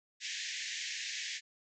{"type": "band-pass noise", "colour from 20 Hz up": "pink", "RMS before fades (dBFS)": -40, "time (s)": [0.2, 1.41], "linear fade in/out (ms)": 50, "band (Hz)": [1700, 7300], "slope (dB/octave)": 96, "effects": []}